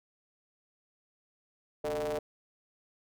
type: ring-modulated tone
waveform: 45% pulse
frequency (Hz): 79.2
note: D#2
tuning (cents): +31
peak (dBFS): -28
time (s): 1.84-2.19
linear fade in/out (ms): 5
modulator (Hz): 525
effects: none